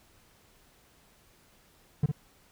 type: tone with echo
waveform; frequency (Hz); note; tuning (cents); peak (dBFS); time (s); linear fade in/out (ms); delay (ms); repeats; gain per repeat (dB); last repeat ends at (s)
triangle; 146.83; D3; 0; -18; 2.03-2.06; 5; 56; 1; -6; 2.116
effects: pink hiss -62 dBFS RMS until 2.51 s